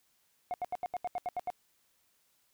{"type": "tone bursts", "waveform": "sine", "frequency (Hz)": 720, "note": "F#5", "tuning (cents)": -47, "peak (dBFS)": -29, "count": 10, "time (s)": [0.51, 1.502], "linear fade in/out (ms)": 0, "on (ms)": 29, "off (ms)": 78, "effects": ["tanh soft clip ceiling -30 dBFS", "white hiss -72 dBFS RMS until 2.53 s"]}